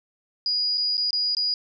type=tone with dropouts; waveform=sine; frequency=4898 Hz; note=D#8; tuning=28 cents flat; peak=-21 dBFS; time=0.46-1.54 s; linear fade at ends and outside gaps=1 ms; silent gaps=0.774-0.779 / 0.97-0.978 / 1.107-1.13 / 1.349-1.368 s; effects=none